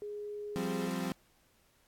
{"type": "tone", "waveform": "sine", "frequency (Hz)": 415.3, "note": "G#4", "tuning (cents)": 0, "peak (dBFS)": -38, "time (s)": [0.02, 0.88], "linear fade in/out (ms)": 0}
{"type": "chord", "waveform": "35% pulse", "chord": "F suspended second", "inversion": "none", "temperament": "equal with one note detuned", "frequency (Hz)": [174.61, 196, 260.7], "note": ["F3", "G3", "C4"], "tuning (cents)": [0, 0, -6], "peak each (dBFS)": -36, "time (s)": [0.56, 1.12], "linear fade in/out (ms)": 0}
{"effects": ["pink hiss -69 dBFS RMS until 1.87 s", "AAC 64 kbps"]}